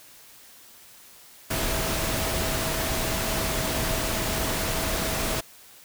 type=tone in noise; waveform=sine; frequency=649 Hz; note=E5; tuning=27 cents flat; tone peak=-35 dBFS; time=1.5-5.41 s; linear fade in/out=10 ms; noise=pink; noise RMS=-27 dBFS; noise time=1.5-5.41 s; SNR=-11 dB; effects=white hiss -50 dBFS RMS until 5.84 s